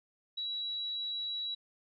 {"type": "tone", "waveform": "sine", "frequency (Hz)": 3902, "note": "B7", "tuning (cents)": -22, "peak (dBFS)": -34, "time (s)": [0.37, 1.55], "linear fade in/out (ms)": 10, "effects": []}